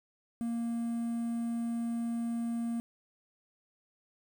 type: tone with quantisation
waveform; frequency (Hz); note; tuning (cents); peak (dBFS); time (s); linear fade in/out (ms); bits
triangle; 233.1; A#3; 0; -29; 0.41-2.8; 0; 9
effects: none